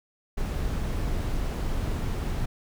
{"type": "noise", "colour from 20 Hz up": "brown", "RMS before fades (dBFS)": -28, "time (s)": [0.37, 2.46], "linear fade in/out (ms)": 10, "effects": []}